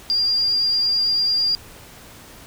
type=tone; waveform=triangle; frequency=4797 Hz; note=D8; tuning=36 cents sharp; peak=-13 dBFS; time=0.1-1.55 s; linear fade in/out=0 ms; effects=tanh soft clip ceiling -15 dBFS + pink hiss -43 dBFS RMS until 2.46 s